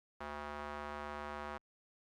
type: tone with band-pass filter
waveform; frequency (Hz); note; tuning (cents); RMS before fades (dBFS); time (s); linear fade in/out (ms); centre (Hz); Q
square; 73.6; D2; +4; -44; 0.2-1.58; 10; 1100; 1.4
effects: Opus 48 kbps